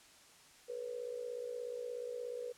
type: tone with amplitude modulation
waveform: sine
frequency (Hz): 487.2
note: B4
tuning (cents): -24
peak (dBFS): -36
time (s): 0.68-2.53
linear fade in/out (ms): 20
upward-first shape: sine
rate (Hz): 56.8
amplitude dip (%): 75
effects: white hiss -61 dBFS RMS until 2.57 s + low-pass 9000 Hz 12 dB/octave